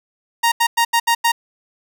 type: tone bursts at uneven times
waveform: sawtooth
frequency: 932.3 Hz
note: A#5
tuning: in tune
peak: -9 dBFS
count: 6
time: 0.43-0.52 / 0.6-0.67 / 0.77-0.85 / 0.93-1 / 1.07-1.15 / 1.24-1.32 s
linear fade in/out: 10 ms
effects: none